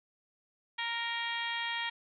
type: harmonic tone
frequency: 466.2 Hz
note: A#4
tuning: in tune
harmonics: 2 / 3 / 4 / 5 / 6 / 7 / 8 / 9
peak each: -39 / -46 / -37 / -40 / -45 / -39 / -47 / -53 dBFS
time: 0.78-1.9 s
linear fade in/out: 10 ms
effects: none